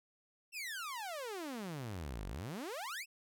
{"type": "exponential two-way sweep", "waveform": "sawtooth", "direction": "down then up", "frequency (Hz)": [2766, 44.51, 2766], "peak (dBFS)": -37, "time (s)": [0.52, 3.06], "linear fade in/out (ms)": 50, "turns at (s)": 2.27, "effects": []}